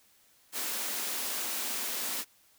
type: high-pass noise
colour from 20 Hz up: white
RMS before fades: -34 dBFS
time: 0.52-2.25 s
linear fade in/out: 50 ms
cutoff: 200 Hz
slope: 48 dB/octave
effects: white hiss -64 dBFS RMS until 2.58 s